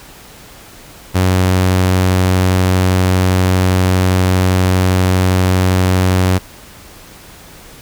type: tone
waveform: sawtooth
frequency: 92.5 Hz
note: F#2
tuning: in tune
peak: -6 dBFS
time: 1.14-6.39 s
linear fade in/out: 20 ms
effects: pink hiss -38 dBFS RMS until 7.81 s